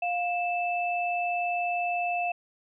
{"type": "tone pair together", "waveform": "sine", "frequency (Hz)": [704.9, 2637], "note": ["F5", "E7"], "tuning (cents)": [16, 0], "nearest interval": "octave + major seventh", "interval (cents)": 2284, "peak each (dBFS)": [-27, -31], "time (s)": [0.02, 2.32], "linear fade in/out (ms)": 5, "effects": []}